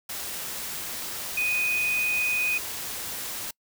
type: tone in noise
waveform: sine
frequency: 2489 Hz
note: D#7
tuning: in tune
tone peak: -23 dBFS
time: 1.37-2.58 s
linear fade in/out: 5 ms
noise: white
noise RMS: -34 dBFS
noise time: 0.09-3.51 s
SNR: +8 dB
effects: noise-tail reverb RT60 0.1 s tail -26 dB re dry